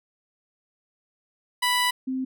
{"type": "tone pair in turn", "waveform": ["15% pulse", "sine"], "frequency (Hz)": [987.8, 260.5], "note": ["B5", "C4"], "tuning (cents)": [0, -7], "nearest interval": "octave + major seventh", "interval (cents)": 2307, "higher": "first", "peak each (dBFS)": [-14, -25], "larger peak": "first", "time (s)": [[1.62, 1.91], [2.07, 2.25]], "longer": "first", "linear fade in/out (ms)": 10, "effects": []}